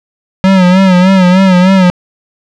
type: tone with vibrato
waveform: square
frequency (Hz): 185.8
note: F#3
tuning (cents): +7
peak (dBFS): -4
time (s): 0.44-1.9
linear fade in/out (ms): 0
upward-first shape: sine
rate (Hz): 3.3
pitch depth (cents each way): 71
effects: low-pass 4000 Hz 12 dB/octave